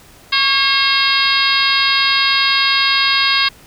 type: harmonic tone with a mistuned harmonic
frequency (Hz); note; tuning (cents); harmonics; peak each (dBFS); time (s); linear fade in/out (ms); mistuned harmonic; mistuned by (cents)
540; C#5; -45; 2 / 3 / 4 / 5 / 6 / 7 / 8 / 9; -20 / -20 / -20 / -20 / -20 / -20 / -20 / -20; 0.32-3.49; 10; 2; +48
effects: pink hiss -44 dBFS RMS until 3.66 s